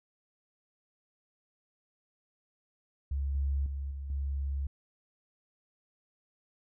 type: tone with level steps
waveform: sine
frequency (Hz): 69.3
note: C#2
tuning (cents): 0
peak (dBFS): -29 / -27 / -33 / -36 / -30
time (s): 3.11-4.67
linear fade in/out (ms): 5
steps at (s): 3.35 / 3.66 / 3.91 / 4.1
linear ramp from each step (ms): 2
effects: none